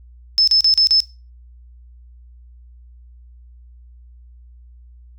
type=tone bursts; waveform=sine; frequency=5240 Hz; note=E8; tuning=11 cents flat; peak=-10 dBFS; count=5; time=0.38-1.003 s; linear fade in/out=0 ms; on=95 ms; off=37 ms; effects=noise-tail reverb RT60 0.3 s tail -17 dB re dry + added 60 Hz sine -41 dBFS peak until 5.18 s